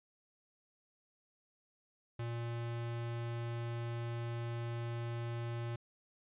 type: tone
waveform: square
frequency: 117.6 Hz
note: A#2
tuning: 16 cents sharp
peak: -38 dBFS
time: 2.19-5.76 s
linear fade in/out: 5 ms
effects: resampled to 8000 Hz